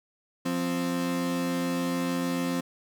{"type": "tone pair together", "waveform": "35% pulse", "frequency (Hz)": [174.6, 261.6], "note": ["F3", "C4"], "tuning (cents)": [0, 0], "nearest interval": "perfect fifth", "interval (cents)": 700, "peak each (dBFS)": [-30, -26], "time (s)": [0.45, 2.61], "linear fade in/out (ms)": 10, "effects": []}